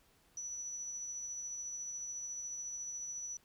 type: tone with tremolo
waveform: sine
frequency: 5920 Hz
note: F#8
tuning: in tune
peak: -39 dBFS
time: 0.37-3.37 s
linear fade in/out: 2 ms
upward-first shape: sine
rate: 14 Hz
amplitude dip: 25%
effects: pink hiss -69 dBFS RMS until 3.44 s